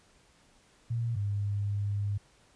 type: tone pair in turn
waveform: sine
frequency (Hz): 116.54 / 101.61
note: A#2 / G#2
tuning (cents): 0 / -37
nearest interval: major second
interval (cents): 237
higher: first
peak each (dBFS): -28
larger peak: neither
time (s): 0.9-1.16 / 1.16-2.18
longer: second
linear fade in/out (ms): 10
effects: pink hiss -63 dBFS RMS until 2.55 s + resampled to 22050 Hz